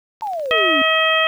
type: click train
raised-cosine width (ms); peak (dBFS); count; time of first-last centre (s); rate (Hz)
0.2; -24; 7; 0.21-0.583; 16.1
type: exponential sweep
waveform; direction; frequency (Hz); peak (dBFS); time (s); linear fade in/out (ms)
sine; down; 905 to 260.1; -21; 0.22-0.82; 2
type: harmonic tone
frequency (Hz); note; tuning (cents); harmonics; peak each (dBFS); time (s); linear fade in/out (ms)
639; D#5; +46; 1 / 2 / 3 / 4 / 5; -20 / -20 / -20 / -20 / -20; 0.51-1.27; 0
effects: 8-bit